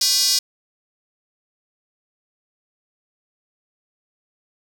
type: tone with high-pass filter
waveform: square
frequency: 222.2 Hz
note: A3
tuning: 17 cents sharp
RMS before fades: -18 dBFS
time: 0.01-0.39 s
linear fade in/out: 5 ms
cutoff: 5000 Hz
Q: 4.2
effects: none